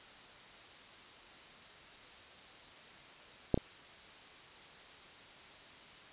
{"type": "clicks", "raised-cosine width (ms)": 2, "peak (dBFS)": [-13, -21], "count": 2, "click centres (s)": [3.543, 3.576], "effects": ["white hiss -54 dBFS RMS until 6.12 s", "resampled to 8000 Hz"]}